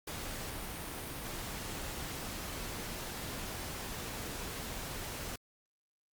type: noise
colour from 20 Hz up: pink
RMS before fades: -41 dBFS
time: 0.07-5.36 s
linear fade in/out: 5 ms
effects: Opus 48 kbps